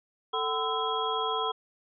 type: tone cluster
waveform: sine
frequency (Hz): 442.4 / 758 / 1018 / 1315 / 3296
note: A4 / F#5 / C6 / E6 / G#7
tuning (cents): +9 / +42 / -48 / -5 / -14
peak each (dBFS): -33 / -35 / -31 / -34 / -34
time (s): 0.33-1.52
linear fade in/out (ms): 10
effects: none